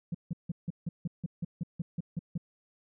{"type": "tone bursts", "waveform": "sine", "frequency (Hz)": 169.3, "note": "E3", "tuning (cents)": 46, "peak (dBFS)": -28, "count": 13, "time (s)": [0.12, 2.378], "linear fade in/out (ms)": 5, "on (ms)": 26, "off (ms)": 160, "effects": ["tanh soft clip ceiling -27 dBFS"]}